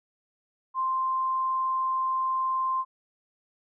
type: tone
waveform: sine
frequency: 1046.5 Hz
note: C6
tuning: in tune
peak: -24 dBFS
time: 0.74-2.85 s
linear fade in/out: 50 ms
effects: none